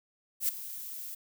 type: noise with ADSR envelope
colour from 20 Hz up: violet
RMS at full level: -26 dBFS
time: 0.4-1.15 s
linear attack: 88 ms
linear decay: 5 ms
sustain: -15 dB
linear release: 9 ms
effects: none